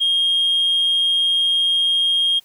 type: tone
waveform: sine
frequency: 3237 Hz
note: G#7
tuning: 45 cents flat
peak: -13 dBFS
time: 0-2.4 s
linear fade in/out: 20 ms
effects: tanh soft clip ceiling -12 dBFS + white hiss -55 dBFS RMS until 2.44 s